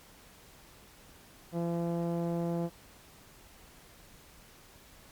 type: tone with low-pass filter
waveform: sawtooth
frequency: 170 Hz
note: F3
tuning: 46 cents flat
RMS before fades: -32 dBFS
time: 1.52-2.7 s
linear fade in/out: 50 ms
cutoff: 640 Hz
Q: 1.5
effects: pink hiss -56 dBFS RMS until 5.11 s + MP3 96 kbps